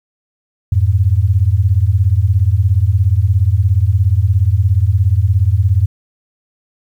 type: beating tone pair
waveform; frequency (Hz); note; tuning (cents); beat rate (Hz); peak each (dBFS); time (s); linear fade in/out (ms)
sine; 87.31 / 104.31; F2 / G#2; 0 / +8; 17; -12; 0.72-5.86; 5
effects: 8-bit